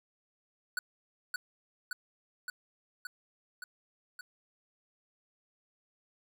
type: tone with echo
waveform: square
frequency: 1480 Hz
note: F#6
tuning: in tune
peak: -31 dBFS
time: 0.77-0.79 s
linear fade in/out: 2 ms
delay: 570 ms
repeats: 6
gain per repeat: -2 dB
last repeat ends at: 4.21 s
effects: none